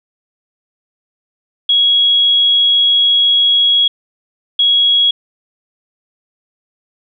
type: tone bursts at uneven times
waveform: sine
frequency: 3322 Hz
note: G#7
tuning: in tune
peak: -8 dBFS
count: 2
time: 1.69-3.88 / 4.59-5.11 s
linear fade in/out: 5 ms
effects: none